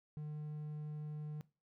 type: tone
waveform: triangle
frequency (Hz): 151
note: D3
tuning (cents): +48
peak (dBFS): -39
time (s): 0.17-1.41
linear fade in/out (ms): 0
effects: noise-tail reverb RT60 0.3 s tail -19 dB re dry